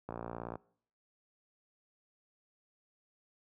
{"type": "click train", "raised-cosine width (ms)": 1, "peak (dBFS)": -26, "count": 28, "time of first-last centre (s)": [0.09, 0.556], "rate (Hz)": 58, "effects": ["noise-tail reverb RT60 0.6 s tail -23 dB re dry", "high-pass 80 Hz 12 dB/octave"]}